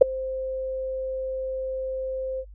sine tone with ADSR envelope, 523.3 Hz, C5, in tune, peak -3 dBFS, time 0.01-2.45 s, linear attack 9 ms, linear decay 7 ms, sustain -24 dB, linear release 57 ms, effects noise-tail reverb RT60 0.1 s tail -26 dB re dry + added 50 Hz sine -42 dBFS peak until 2.54 s

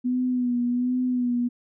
sine tone with vibrato, 247.3 Hz, B3, 3 cents sharp, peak -21 dBFS, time 0.04-1.49 s, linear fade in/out 20 ms, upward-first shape sine, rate 1.3 Hz, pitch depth 38 cents each way, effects none

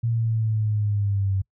sine linear sweep, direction down, 116.9 to 95.5 Hz, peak -20 dBFS, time 0.03-1.42 s, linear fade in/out 10 ms, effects noise-tail reverb RT60 0.1 s tail -24 dB re dry

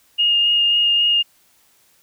sine tone with vibrato, 2842 Hz, F7, 30 cents sharp, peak -13 dBFS, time 0.18-1.23 s, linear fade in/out 20 ms, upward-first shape sine, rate 3.7 Hz, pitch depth 11 cents each way, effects white hiss -57 dBFS RMS until 2.02 s

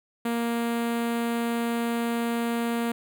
sawtooth tone with notch filter, 233.9 Hz, A#3, 6 cents sharp, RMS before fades -27 dBFS, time 0.25-2.92 s, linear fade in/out 5 ms, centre 5500 Hz, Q 1.1, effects none

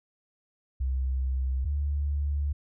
sine tone pair in turn, 65.2 / 72.11 Hz, C2 / D2, -5 / -31 cents, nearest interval major second, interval 174 cents, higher second, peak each -25 dBFS, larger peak neither, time 0.8-1.65 / 1.65-2.53 s, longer second, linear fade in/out 10 ms, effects none

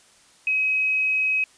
sine tone, 2542 Hz, D#7, 36 cents sharp, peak -19 dBFS, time 0.47-1.44 s, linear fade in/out 2 ms, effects white hiss -55 dBFS RMS until 1.57 s + resampled to 22050 Hz

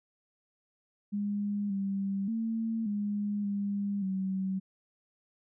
sine tone with pitch steps, 204.4 / 196.3 / 225.2 / 205.7 / 201.5 / 190.4 Hz, G#3 / G3 / A3 / G#3 / G3 / F#3, -27 / +3 / +40 / -16 / +48 / +50 cents, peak -29 dBFS, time 1.12-4.6 s, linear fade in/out 20 ms, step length 580 ms, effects none

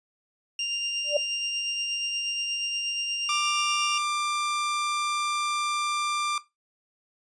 30% pulse tone with tremolo, 2794 Hz, F7, in tune, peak -23 dBFS, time 0.59-3.98 s, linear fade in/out 2 ms, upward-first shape triangle, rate 8.4 Hz, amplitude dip 30%
sine tone with exponential growth, 587.3 Hz, D5, in tune, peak -16 dBFS, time 1.04-1.17 s, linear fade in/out 5 ms, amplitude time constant 27 ms
sawtooth tone, 1187 Hz, D6, 18 cents sharp, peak -21 dBFS, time 3.29-6.38 s, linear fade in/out 2 ms
effects noise-tail reverb RT60 0.2 s tail -17 dB re dry + resampled to 22050 Hz

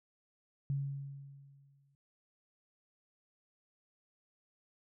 sine tone with exponential decay, 139.2 Hz, C#3, 8 cents sharp, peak -30 dBFS, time 0.7-1.95 s, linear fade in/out 0 ms, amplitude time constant 270 ms, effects none

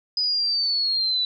sine linear sweep, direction down, 5000 to 3940 Hz, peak -20 dBFS, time 0.17-1.25 s, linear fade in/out 2 ms, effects none

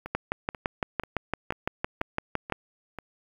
two click trains, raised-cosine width 0.5 ms, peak -21 / -11 dBFS, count 7 / 15, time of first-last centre 0.06-2.987 / 0.15-2.523 s, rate 2.05 / 5.9 Hz, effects 8-bit

